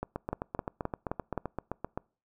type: two click trains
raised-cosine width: 1 ms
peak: -17 / -19 dBFS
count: 5 / 16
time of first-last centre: 0.33-1.377 / 0.03-1.976 s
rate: 3.82 / 7.71 Hz
effects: noise-tail reverb RT60 0.4 s tail -26 dB re dry